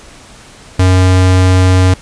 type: tone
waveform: square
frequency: 92.5 Hz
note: F#2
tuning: in tune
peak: -6 dBFS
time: 0.79-1.94 s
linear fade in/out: 5 ms
effects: pink hiss -37 dBFS RMS until 2.01 s + resampled to 22050 Hz